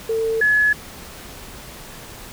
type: tone pair in turn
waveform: sine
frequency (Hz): 448.5 / 1700.7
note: A4 / G#6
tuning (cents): +33 / +41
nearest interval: octave + major seventh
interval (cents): 2308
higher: second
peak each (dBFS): -18 / -13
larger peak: second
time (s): 0.09-0.41 / 0.41-0.73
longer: neither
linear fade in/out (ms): 5
effects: pink hiss -38 dBFS RMS until 2.32 s